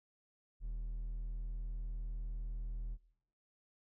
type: tone with hard clipping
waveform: triangle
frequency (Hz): 40.11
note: E1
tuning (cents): -47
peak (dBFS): -39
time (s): 0.6-2.98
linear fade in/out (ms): 50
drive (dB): 6
effects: noise-tail reverb RT60 0.8 s tail -22 dB re dry